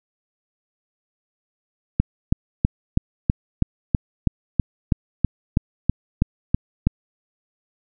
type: click train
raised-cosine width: 5 ms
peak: -3 dBFS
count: 16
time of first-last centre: 2-6.87 s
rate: 3.08 Hz
effects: none